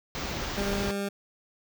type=band-stop noise; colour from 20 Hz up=pink; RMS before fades=-33 dBFS; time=0.15-0.91 s; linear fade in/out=0 ms; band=6700 to 16000 Hz; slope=48 dB/octave
type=tone; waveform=20% pulse; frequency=199.8 Hz; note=G3; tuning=33 cents sharp; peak=-24 dBFS; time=0.57-1.09 s; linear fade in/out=10 ms
effects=none